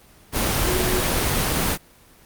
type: tone in noise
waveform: sine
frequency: 366.5 Hz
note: F#4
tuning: 16 cents flat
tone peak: -24 dBFS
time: 0.63-1.04 s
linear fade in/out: 50 ms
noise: pink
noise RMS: -21 dBFS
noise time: 0.32-1.78 s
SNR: -6 dB
effects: pink hiss -51 dBFS RMS until 2.25 s + Opus 24 kbps